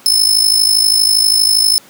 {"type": "tone with amplitude modulation", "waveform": "sawtooth", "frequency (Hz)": 5240, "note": "E8", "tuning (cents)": -11, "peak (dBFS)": -3, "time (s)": [0.06, 1.78], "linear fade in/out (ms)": 0, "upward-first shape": "sine", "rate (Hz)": 52.5, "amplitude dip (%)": 75, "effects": ["pink hiss -42 dBFS RMS until 1.89 s", "high-pass 200 Hz 12 dB/octave"]}